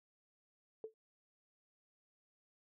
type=tone with exponential decay; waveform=sine; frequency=440 Hz; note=A4; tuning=in tune; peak=-38 dBFS; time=0.84-0.94 s; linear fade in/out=1 ms; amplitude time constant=20 ms; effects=none